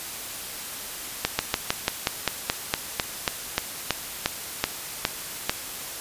slowing click train, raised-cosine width 0.2 ms, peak -3 dBFS, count 17, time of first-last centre 1.25-5.495 s, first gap 140 ms, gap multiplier 1.08, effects white hiss -35 dBFS RMS until 6 s + resampled to 32000 Hz

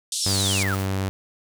white band-pass noise, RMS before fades -27 dBFS, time 0.12-0.63 s, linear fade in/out 2 ms, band 3300 to 10000 Hz, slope 48 dB/octave
sine linear sweep, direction down, 5588 to 1196 Hz, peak -25 dBFS, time 0.21-0.75 s, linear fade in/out 5 ms
white noise with tremolo, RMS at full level -36 dBFS, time 0.23-0.87 s, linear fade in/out 50 ms, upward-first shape triangle, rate 18 Hz, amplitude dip 55%
sawtooth tone with pitch glide, 97.4 to 96.23 Hz, G2 to G2, -11 to -32 cents, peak -19 dBFS, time 0.26-1.09 s, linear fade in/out 0 ms, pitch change -21 cents, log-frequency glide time 0.64-0.85 s
effects none

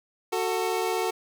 25% pulse tone pair together, 369.9 / 445.6 Hz, F#4 / A4, 0 / +22 cents, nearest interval minor third, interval 322 cents, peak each -24 dBFS, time 0.32-1.11 s, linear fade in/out 10 ms, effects none

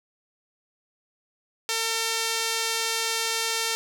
sawtooth tone with band-pass filter, 452.2 Hz, A4, 47 cents sharp, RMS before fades -27 dBFS, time 1.69-3.75 s, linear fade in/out 0 ms, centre 5800 Hz, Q 0.73, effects none

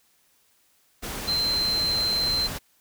sine tone in noise, 4109 Hz, C8, 32 cents flat, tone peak -22 dBFS, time 1.27-2.48 s, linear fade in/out 20 ms, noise pink, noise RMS -33 dBFS, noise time 1.02-2.59 s, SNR +8 dB, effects white hiss -64 dBFS RMS until 2.8 s

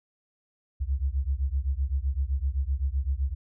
sine beating tone pair, 64.5 / 72.3 Hz, C2 / D2, -24 / -27 cents, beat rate 7.8 Hz, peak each -27 / -28 dBFS, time 0.8-3.35 s, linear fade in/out 20 ms, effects none

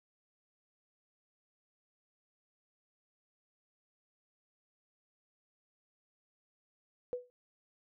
sine tone with exponential decay, 493.9 Hz, B4, in tune, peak -30 dBFS, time 7.13-7.3 s, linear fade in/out 0 ms, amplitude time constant 36 ms, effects none

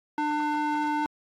square tone with band-pass filter, 299.2 Hz, D4, 32 cents sharp, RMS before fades -27 dBFS, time 0.18-1.06 s, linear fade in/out 0 ms, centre 900 Hz, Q 1.4, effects AAC 48 kbps

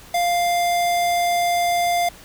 square tone, 698.5 Hz, F5, in tune, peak -18 dBFS, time 0.14-2.09 s, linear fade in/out 5 ms, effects pink hiss -44 dBFS RMS until 2.24 s

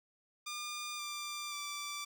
10% pulse tone with pitch steps, 1204 / 1186.1 / 1168.4 Hz, D6 / D6 / D6, +43 / +17 / -9 cents, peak -31 dBFS, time 0.46-2.05 s, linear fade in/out 10 ms, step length 530 ms, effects none

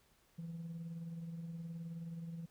sine tone with tremolo, 166.7 Hz, E3, 20 cents sharp, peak -38 dBFS, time 0.38-2.46 s, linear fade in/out 10 ms, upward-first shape triangle, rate 19 Hz, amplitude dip 55%, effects tanh soft clip ceiling -40 dBFS + pink hiss -71 dBFS RMS until 2.5 s

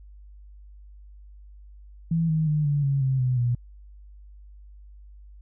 sine tone with pitch steps, 165 / 157.91 / 151.13 / 144.64 / 138.43 / 132.48 / 126.79 / 121.35 Hz, E3 / D#3 / D3 / D3 / C#3 / C3 / B2 / B2, +2 / +26 / +50 / -26 / -2 / +22 / +46 / -30 cents, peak -20 dBFS, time 2.11-3.55 s, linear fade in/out 5 ms, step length 180 ms, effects added 50 Hz sine -44 dBFS peak until 5.41 s

